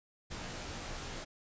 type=noise with comb filter; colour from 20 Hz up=pink; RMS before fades=-42 dBFS; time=0.3-1.25 s; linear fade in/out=20 ms; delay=19 ms; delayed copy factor=-0.7; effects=resampled to 16000 Hz